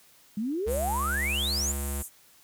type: exponential sweep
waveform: sine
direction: up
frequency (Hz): 199.1 to 7400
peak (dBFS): -27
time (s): 0.37-1.72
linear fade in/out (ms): 5
type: tone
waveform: square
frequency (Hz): 70.2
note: C#2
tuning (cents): +22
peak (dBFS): -31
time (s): 0.66-2.03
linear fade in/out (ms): 20
type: band-pass noise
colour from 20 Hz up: pink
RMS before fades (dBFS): -39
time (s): 0.67-2.1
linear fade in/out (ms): 50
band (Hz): 7200 to 14000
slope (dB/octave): 48
effects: white hiss -58 dBFS RMS until 2.43 s